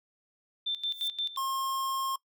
sine tone with tremolo, 3558 Hz, A7, 19 cents sharp, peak -28 dBFS, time 0.66-1.37 s, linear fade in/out 10 ms, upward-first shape square, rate 5.7 Hz, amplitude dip 80%
violet noise with exponential growth, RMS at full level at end -39 dBFS, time 0.8-1.08 s, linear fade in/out 5 ms, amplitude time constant 59 ms
square tone, 1071 Hz, C6, 40 cents sharp, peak -30 dBFS, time 1.37-2.16 s, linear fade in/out 5 ms
effects noise-tail reverb RT60 0.1 s tail -21 dB re dry

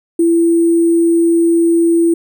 sine tone with sample-and-hold, 336.2 Hz, E4, 34 cents sharp, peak -8 dBFS, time 0.19-2.14 s, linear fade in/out 5 ms, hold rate 8820 Hz, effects none

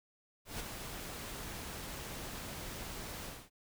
pink noise with ADSR envelope, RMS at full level -39 dBFS, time 0.45-3.5 s, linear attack 150 ms, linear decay 10 ms, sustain -5 dB, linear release 240 ms, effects none

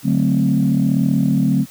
sine chord, D dominant seventh, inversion none, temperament equal with one note detuned, 144.39 / 185 / 220 / 261.6 Hz, D3 / F#3 / A3 / C4, -29 / 0 / 0 / 0 cents, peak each -18 dBFS, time 0.03-1.66 s, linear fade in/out 50 ms, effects tanh soft clip ceiling -6 dBFS + white hiss -43 dBFS RMS until 1.7 s

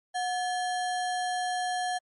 sine tone with sample-and-hold, 729 Hz, F#5, 26 cents flat, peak -27 dBFS, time 0.14-1.99 s, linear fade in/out 20 ms, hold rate 2450 Hz, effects MP3 48 kbps

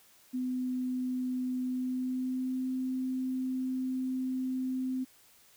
sine tone with pitch glide, 253.6 to 258.2 Hz, B3 to C4, +46 to -23 cents, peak -30 dBFS, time 0.33-5.05 s, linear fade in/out 20 ms, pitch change +31 cents, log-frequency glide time 1.66-2.71 s, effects white hiss -61 dBFS RMS until 5.56 s

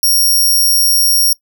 10% pulse tone, 5580 Hz, F8, 2 cents flat, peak -3 dBFS, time 0.03-1.33 s, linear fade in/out 2 ms, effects noise-tail reverb RT60 0.1 s tail -23 dB re dry

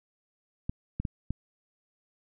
clicks, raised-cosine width 5 ms, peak -18 dBFS, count 4, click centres 0.695 / 1 / 1.052 / 1.306 s, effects none

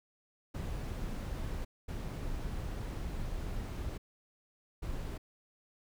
brown noise bursts at uneven times, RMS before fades -38 dBFS, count 3, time 0.54-1.65 / 1.88-3.98 / 4.82-5.18 s, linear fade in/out 10 ms, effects none

